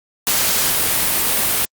white noise, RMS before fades -17 dBFS, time 0.27-1.65 s, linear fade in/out 0 ms, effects Opus 48 kbps

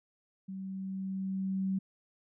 sine tone with level ramp, 191.3 Hz, G3, 42 cents flat, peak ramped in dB -38 to -28 dBFS, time 0.48-1.79 s, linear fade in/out 10 ms, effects none

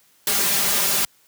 white noise with comb filter, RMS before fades -20 dBFS, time 0.27-1.05 s, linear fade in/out 2 ms, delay 5 ms, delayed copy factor +0.85, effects white hiss -58 dBFS RMS until 1.27 s + high-pass 80 Hz 12 dB/octave

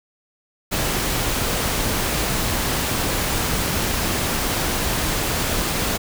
pink noise, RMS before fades -22 dBFS, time 0.71-5.98 s, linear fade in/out 20 ms, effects none

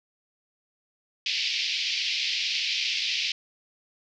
pink band-pass noise, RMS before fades -28 dBFS, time 1.26-3.32 s, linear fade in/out 2 ms, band 2300 to 5300 Hz, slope 48 dB/octave, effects none

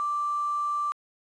sine tone with quantisation, 1174.7 Hz, D6, in tune, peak -25 dBFS, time 0-0.92 s, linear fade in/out 0 ms, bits 8, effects resampled to 22050 Hz

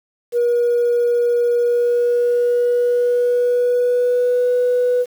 sine tone with pitch glide, 479.2 to 493.8 Hz, A#4 to B4, +48 to 0 cents, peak -12 dBFS, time 0.32-5.06 s, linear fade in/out 50 ms, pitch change +52 cents, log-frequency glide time 1.58-4.53 s, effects tanh soft clip ceiling -10 dBFS + 7-bit

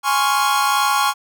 45% pulse chord, Db major seventh, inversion second, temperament equal, 830.6 / 1046.5 / 1108.7 / 1396.9 Hz, Ab5 / C6 / Db6 / F6, 0 / 0 / 0 / 0 cents, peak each -20 / -23 / -19 / -23 dBFS, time 0.03-1.14 s, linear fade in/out 50 ms, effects none

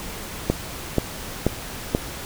click train, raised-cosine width 2 ms, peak -4 dBFS, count 4, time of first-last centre 0.5-1.949 s, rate 2.07 Hz, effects pink hiss -34 dBFS RMS until 2.25 s

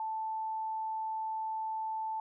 sine tone, 880 Hz, A5, in tune, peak -33 dBFS, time 0-2.2 s, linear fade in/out 2 ms, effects none

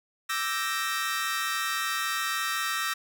sawtooth chord, E half-diminished seventh, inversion third, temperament equal, 1174.7 / 1318.5 / 1568 / 1864.7 Hz, D6 / E6 / G6 / Bb6, 0 / 0 / 0 / 0 cents, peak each -32 / -28 / -32 / -28 dBFS, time 0.29-2.94 s, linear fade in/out 10 ms, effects none

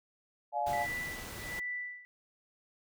sine chord, D diminished, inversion none, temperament just, 587.3 / 704.8 / 845.8 Hz, D5 / F5 / Ab5, 0 / +16 / +31 cents, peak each -38 / -33 / -33 dBFS, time 0.52-0.87 s, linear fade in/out 50 ms
pink noise, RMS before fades -44 dBFS, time 0.66-1.6 s, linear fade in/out 10 ms
sine tone with tremolo, 1975.5 Hz, B6, in tune, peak -34 dBFS, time 0.73-2.05 s, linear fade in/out 0 ms, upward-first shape sine, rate 1.3 Hz, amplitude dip 90%
effects none

